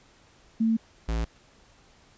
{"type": "tone pair in turn", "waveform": ["sine", "square"], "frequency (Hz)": [224.4, 56.1], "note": ["A3", "A1"], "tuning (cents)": [34, 34], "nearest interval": "2 octaves", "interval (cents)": 2400, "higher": "first", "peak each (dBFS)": [-20, -26], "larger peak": "first", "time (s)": [[0.6, 0.77], [1.08, 1.25]], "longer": "neither", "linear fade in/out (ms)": 10, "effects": ["pink hiss -58 dBFS RMS until 2.17 s", "resampled to 16000 Hz"]}